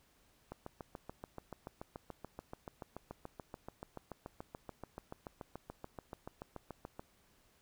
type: click train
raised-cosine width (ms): 1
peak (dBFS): -30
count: 46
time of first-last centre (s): 0.52-6.995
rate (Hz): 6.95
effects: pink hiss -70 dBFS RMS until 7.61 s